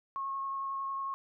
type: tone with vibrato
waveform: sine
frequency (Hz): 1089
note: C#6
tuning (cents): -31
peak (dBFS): -33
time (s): 0.16-1.14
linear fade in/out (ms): 0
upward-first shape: triangle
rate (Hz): 11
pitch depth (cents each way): 12
effects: none